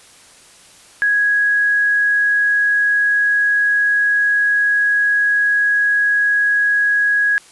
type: tone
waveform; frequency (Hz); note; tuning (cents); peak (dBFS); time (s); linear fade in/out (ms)
sine; 1661.2; G#6; 0; -12; 1.02-7.38; 0
effects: white hiss -45 dBFS RMS until 7.51 s + resampled to 24000 Hz